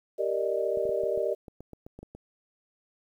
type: chord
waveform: sine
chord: Eb major seventh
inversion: first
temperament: equal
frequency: 392 / 466.2 / 587.3 / 622.3 Hz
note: G4 / Bb4 / D5 / Eb5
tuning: 0 / 0 / 0 / 0 cents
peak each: -31 dBFS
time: 0.18-1.35 s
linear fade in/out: 20 ms
type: clicks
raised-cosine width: 2 ms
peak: -30 dBFS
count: 12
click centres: 0.773 / 0.854 / 0.893 / 1.036 / 1.176 / 1.482 / 1.606 / 1.733 / 1.865 / 1.99 / 2.03 / 2.15 s
effects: 10-bit